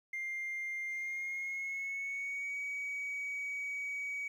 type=tone with pitch glide; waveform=sine; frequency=2100 to 2264 Hz; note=C7 to C#7; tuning=+6 to +36 cents; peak=-34 dBFS; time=0.13-4.28 s; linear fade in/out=5 ms; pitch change=+130 cents; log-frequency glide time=0.88-2.6 s; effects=tanh soft clip ceiling -34 dBFS + 11-bit